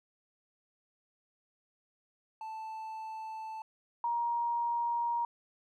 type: tone pair in turn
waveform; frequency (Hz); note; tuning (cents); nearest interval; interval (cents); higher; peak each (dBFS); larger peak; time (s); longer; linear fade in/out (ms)
triangle / sine; 880 / 943.4; A5 / A#5; 0 / +20; minor second; 120; second; -37 / -29; second; 2.41-3.62 / 4.04-5.25; neither; 2
effects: none